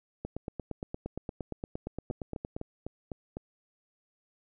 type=two click trains; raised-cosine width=2 ms; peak=-23 / -22 dBFS; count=6 / 21; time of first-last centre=2.11-3.369 / 0.25-2.565 s; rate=3.97 / 8.64 Hz; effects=none